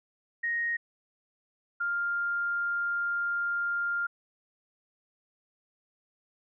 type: tone pair in turn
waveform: sine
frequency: 1870 / 1400 Hz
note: A#6 / F6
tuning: +5 / +4 cents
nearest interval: perfect fourth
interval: 501 cents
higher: first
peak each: -27 dBFS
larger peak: neither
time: 0.43-0.77 / 1.8-4.07 s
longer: second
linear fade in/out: 10 ms
effects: none